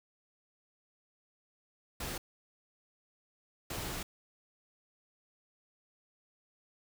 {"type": "noise bursts at uneven times", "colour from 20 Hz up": "pink", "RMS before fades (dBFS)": -39, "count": 2, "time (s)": [[2, 2.18], [3.7, 4.03]], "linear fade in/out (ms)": 5, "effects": []}